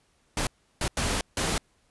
pink noise bursts at uneven times, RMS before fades -27 dBFS, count 4, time 0.37-0.47 / 0.81-0.88 / 0.97-1.21 / 1.37-1.58 s, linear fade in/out 2 ms, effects pink hiss -67 dBFS RMS until 1.9 s + resampled to 24000 Hz

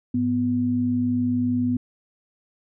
sine tone pair together, 104.8 / 247.7 Hz, G#2 / B3, +16 / +5 cents, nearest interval octave + minor third, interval 1489 cents, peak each -28 / -20 dBFS, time 0.14-1.77 s, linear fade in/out 5 ms, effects none

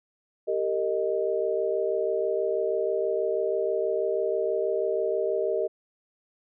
sine chord, Eb major, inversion first, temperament equal with one note detuned, 392 / 458.2 / 622.3 Hz, G4 / Bb4 / Eb5, 0 / -30 / 0 cents, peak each -28 dBFS, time 0.47-5.68 s, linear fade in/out 20 ms, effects none

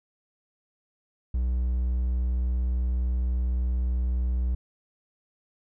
triangle tone, 61.74 Hz, B1, in tune, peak -21 dBFS, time 1.34-4.55 s, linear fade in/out 5 ms, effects none

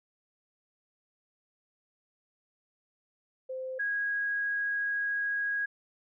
sine tone pair in turn, 519 / 1647.7 Hz, C5 / G#6, -14 / -14 cents, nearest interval octave + minor sixth, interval 2000 cents, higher second, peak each -34 / -28 dBFS, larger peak second, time 3.49-3.79 / 3.79-5.66 s, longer second, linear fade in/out 10 ms, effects none

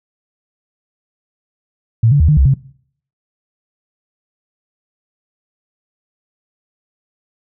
sine tone with pitch steps, 113.6 / 143.3 / 77 / 150.8 / 67.1 / 135.2 Hz, A#2 / D3 / D#2 / D3 / C2 / C#3, -44 / -42 / -17 / +46 / +44 / -43 cents, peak -7 dBFS, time 2.03-2.54 s, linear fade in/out 5 ms, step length 85 ms, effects noise-tail reverb RT60 0.6 s tail -20 dB re dry

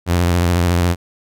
sawtooth tone with vibrato, 87.31 Hz, F2, in tune, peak -9 dBFS, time 0.06-0.96 s, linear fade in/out 50 ms, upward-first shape sine, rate 14 Hz, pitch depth 54 cents each way, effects none

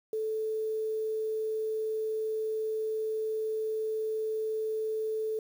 sine tone with quantisation, 437.1 Hz, A4, 11 cents flat, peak -29 dBFS, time 0.13-5.39 s, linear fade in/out 2 ms, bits 9, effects none

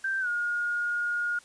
sine tone with pitch glide, 1568 to 1429.6 Hz, G6 to F6, 0 to +40 cents, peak -26 dBFS, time 0.04-1.39 s, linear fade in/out 5 ms, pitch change -160 cents, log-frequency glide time 0.2-0.28 s, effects white hiss -55 dBFS RMS until 1.44 s + resampled to 22050 Hz

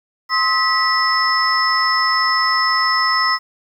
sine tone cluster, 1053 / 1279 / 1957 / 5240 Hz, C6 / D#6 / B6 / E8, +11 / +47 / -16 / -11 cents, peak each -19 dBFS, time 0.29-3.39 s, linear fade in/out 50 ms, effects tanh soft clip ceiling -3 dBFS + 8-bit

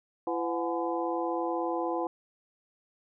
harmonic tone with a mistuned harmonic, 169 Hz, E3, 43 cents sharp, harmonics 2 / 3 / 4 / 5 / 6, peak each -32 / -34 / -35 / -36 / -37 dBFS, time 0.27-2.07 s, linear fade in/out 2 ms, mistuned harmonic 4, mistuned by +130 cents, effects none

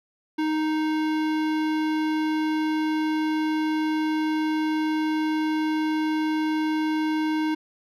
sine tone with hard clipping, 311.1 Hz, D#4, in tune, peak -24 dBFS, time 0.38-7.55 s, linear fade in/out 10 ms, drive 18 dB, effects none

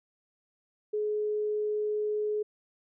sine tone, 422.5 Hz, G#4, 30 cents sharp, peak -27 dBFS, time 0.93-2.43 s, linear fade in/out 10 ms, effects none

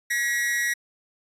45% pulse tone with amplitude modulation, 1913 Hz, A#6, 44 cents sharp, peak -19 dBFS, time 0.1-0.74 s, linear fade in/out 10 ms, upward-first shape sine, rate 244 Hz, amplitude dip 75%, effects resampled to 32000 Hz

